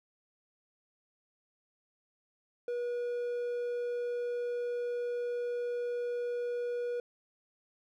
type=tone; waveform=triangle; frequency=483.2 Hz; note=B4; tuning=38 cents flat; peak=-30 dBFS; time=2.68-7 s; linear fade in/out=2 ms; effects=none